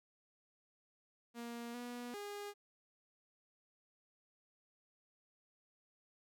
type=tone with pitch steps; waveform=sawtooth; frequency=235.7 / 242.8 / 409.1 Hz; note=A#3 / B3 / G#4; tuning=+19 / -29 / -26 cents; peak=-40 dBFS; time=1.34-2.54 s; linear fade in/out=50 ms; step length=400 ms; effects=none